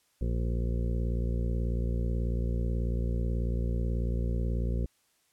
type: harmonic tone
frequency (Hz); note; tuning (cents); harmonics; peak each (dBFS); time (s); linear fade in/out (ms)
58.27; A#1; 0; 1 / 2 / 3 / 4 / 6 / 7 / 8 / 9; -28 / -34 / -38 / -40 / -44 / -45 / -46 / -47; 0.21-4.86; 5
effects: white hiss -70 dBFS RMS until 5.32 s + low-pass 12000 Hz 12 dB/octave